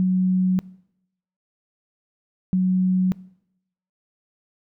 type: tone pair in turn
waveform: sine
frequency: 185 / 185 Hz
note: F#3 / F#3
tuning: 0 / 0 cents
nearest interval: unison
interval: 0 cents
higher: neither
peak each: -16 dBFS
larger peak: neither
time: 0-0.59 / 2.53-3.12 s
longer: neither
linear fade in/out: 0 ms
effects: noise-tail reverb RT60 0.8 s tail -22 dB re dry